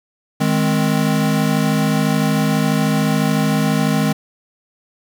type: chord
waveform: square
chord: Ab major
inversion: second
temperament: equal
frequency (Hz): 155.56 / 207.7 / 261.6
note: Eb3 / Ab3 / C4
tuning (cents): 0 / 0 / 0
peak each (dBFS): -19 / -19 / -21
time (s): 0.4-4.13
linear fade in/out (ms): 10
effects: 8-bit